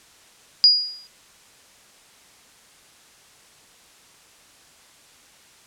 sine tone with exponential decay, 4880 Hz, D#8, 34 cents flat, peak -7 dBFS, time 0.64-1.07 s, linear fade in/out 0 ms, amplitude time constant 93 ms, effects white hiss -52 dBFS RMS until 5.66 s + low-pass 9000 Hz 12 dB/octave

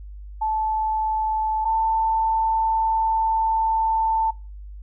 sine tone pair in turn, 872 / 889.8 Hz, A5 / A5, -16 / +19 cents, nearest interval unison, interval 35 cents, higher second, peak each -20 / -18 dBFS, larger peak second, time 0.41-1.65 / 1.65-4.31 s, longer second, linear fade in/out 10 ms, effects noise-tail reverb RT60 0.3 s tail -20 dB re dry + added 50 Hz sine -35 dBFS peak until 4.82 s

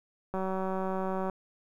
click train, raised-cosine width 1 ms, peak -20 dBFS, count 182, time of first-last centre 0.34-1.298 s, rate 189 Hz, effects 10-bit

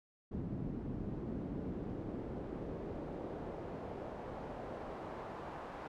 brown noise with band-pass filter sweep, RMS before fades -43 dBFS, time 0.31-5.88 s, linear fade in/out 10 ms, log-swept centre 210 to 940 Hz, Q 1.2, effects none

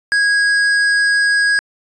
triangle tone with hard clipping, 1649 Hz, G#6, 13 cents flat, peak -13 dBFS, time 0.12-1.59 s, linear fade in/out 0 ms, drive 13 dB, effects resampled to 22050 Hz

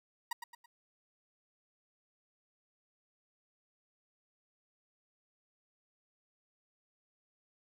30% pulse tone with echo, 952 Hz, A#5, 36 cents sharp, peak -31 dBFS, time 0.31-0.33 s, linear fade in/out 5 ms, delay 110 ms, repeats 3, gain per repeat -8 dB, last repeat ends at 0.66 s, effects none

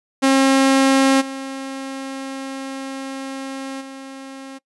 sawtooth tone with level steps, 269.1 Hz, C4, 49 cents sharp, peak -8 / -23 / -29 dBFS, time 0.22-4.59 s, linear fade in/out 20 ms, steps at 1.2 / 3.8 s, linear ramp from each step 20 ms, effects noise-tail reverb RT60 0.1 s tail -22 dB re dry + resampled to 24000 Hz

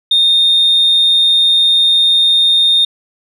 sine tone, 3663 Hz, A#7, 31 cents flat, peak -6 dBFS, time 0.11-2.85 s, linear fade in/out 5 ms, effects tanh soft clip ceiling -4 dBFS

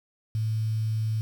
sine tone with quantisation, 110 Hz, A2, in tune, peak -24 dBFS, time 0.35-1.21 s, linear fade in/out 0 ms, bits 8, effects none

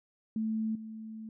sine tone with level steps, 220 Hz, A3, in tune, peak -29 / -40 dBFS, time 0.36-1.29 s, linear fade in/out 2 ms, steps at 0.75 s, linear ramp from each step 5 ms, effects none

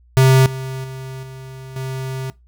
square tone with level steps, 131.8 Hz, C3, 13 cents sharp, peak -9 / -25 / -29 / -33 / -24 dBFS, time 0.17-2.3 s, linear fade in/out 0 ms, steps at 0.46 / 0.84 / 1.23 / 1.76 s, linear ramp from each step 2 ms, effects noise-tail reverb RT60 0.2 s tail -19 dB re dry + added 60 Hz sine -48 dBFS peak until 2.47 s

